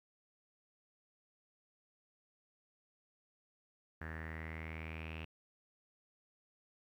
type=tone with low-pass filter sweep; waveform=sawtooth; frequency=79.9 Hz; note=D#2; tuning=47 cents sharp; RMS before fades=-45 dBFS; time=4.01-5.25 s; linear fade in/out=5 ms; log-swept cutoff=1700 to 2700 Hz; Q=7.9; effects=12-bit